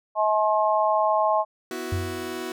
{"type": "harmonic tone", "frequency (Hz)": 213.5, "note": "G#3", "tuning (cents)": 48, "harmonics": [3, 4, 5], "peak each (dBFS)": [-22, -23, -24], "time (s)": [0.15, 1.45], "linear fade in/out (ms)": 50}
{"type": "chord", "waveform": "sawtooth", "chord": "B suspended fourth", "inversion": "none", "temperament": "just", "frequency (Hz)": [246.9, 329.3, 370.4], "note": ["B3", "E4", "F#4"], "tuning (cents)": [0, -2, 2], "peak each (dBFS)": [-33, -31, -28], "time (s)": [1.71, 2.52], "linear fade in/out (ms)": 2}
{"type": "tone with exponential decay", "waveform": "sine", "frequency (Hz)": 92, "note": "F#2", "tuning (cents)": -9, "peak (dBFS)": -21, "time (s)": [1.92, 2.43], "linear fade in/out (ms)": 5, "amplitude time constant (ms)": 110}
{"effects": []}